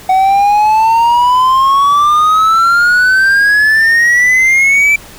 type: exponential sweep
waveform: triangle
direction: up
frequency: 746 to 2338 Hz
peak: -4 dBFS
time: 0.09-4.96 s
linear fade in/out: 5 ms
effects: pink hiss -34 dBFS RMS until 5.18 s